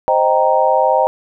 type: chord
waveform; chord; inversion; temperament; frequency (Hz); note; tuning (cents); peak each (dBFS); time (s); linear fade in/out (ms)
sine; C minor seventh; none; equal; 523.3 / 622.3 / 784 / 932.3; C5 / Eb5 / G5 / Bb5; 0 / 0 / 0 / 0; -16; 0.08-1.07; 0
effects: none